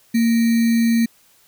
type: tone with sample-and-hold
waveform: sine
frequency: 230.2 Hz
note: A#3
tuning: 22 cents flat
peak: -13 dBFS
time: 0.14-1.06 s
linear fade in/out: 10 ms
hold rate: 2100 Hz
effects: white hiss -55 dBFS RMS until 1.47 s